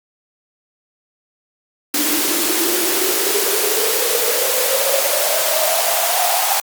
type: noise with high-pass filter sweep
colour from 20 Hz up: white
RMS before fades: -17 dBFS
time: 1.94-6.6 s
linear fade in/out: 2 ms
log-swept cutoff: 290 to 780 Hz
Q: 9.6
effects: Opus 48 kbps